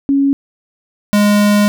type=tone pair in turn; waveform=sine / square; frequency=277.2 / 206.5 Hz; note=C#4 / G#3; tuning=0 / -10 cents; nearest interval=perfect fourth; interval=510 cents; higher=first; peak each=-9 dBFS; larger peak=neither; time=0.09-0.33 / 1.13-1.68 s; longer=second; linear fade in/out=0 ms; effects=none